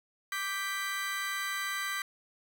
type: chord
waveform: 35% pulse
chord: G major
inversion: second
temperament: equal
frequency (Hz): 1174.7 / 1568 / 1975.5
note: D6 / G6 / B6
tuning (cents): 0 / 0 / 0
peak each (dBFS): -36 / -36 / -34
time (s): 0.32-2.02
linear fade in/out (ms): 2
effects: none